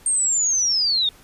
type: linear sweep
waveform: sine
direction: down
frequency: 8700 to 3577 Hz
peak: -17 dBFS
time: 0.06-1.09 s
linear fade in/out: 2 ms
effects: pink hiss -50 dBFS RMS until 1.23 s + resampled to 32000 Hz